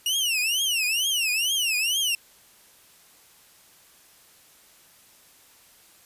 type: tone with vibrato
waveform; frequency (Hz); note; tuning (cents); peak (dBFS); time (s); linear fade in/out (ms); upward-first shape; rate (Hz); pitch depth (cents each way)
sawtooth; 2825; F7; +19; -19; 0.06-2.15; 2; triangle; 2.2; 270
effects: white hiss -55 dBFS RMS until 6.05 s + resampled to 32000 Hz